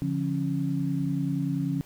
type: tone cluster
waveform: sine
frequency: 144.1 / 174.4 / 273.8 Hz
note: D3 / F3 / C#4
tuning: -33 / -2 / -21 cents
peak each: -29 / -30 / -29 dBFS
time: 0.02-1.81 s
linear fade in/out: 0 ms
effects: pink hiss -54 dBFS RMS until 1.85 s